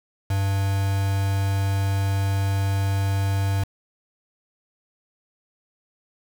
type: tone with quantisation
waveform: triangle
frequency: 98 Hz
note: G2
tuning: in tune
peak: -18 dBFS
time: 0.3-3.64 s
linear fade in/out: 5 ms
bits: 5
effects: none